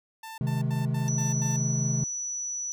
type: tone bursts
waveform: sawtooth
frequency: 890 Hz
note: A5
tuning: 20 cents sharp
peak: -35 dBFS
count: 6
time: 0.23-1.565 s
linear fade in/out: 5 ms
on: 150 ms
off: 87 ms
type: chord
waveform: triangle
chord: Ab major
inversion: first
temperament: equal with one note detuned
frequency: 130.81 / 155.56 / 211.2 Hz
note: C3 / Eb3 / Ab3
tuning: 0 / 0 / +29 cents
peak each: -25 / -28 / -31 dBFS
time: 0.41-2.04 s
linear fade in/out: 2 ms
type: tone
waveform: sine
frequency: 5920 Hz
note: F#8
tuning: in tune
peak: -30 dBFS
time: 1.08-2.72 s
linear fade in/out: 0 ms
effects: none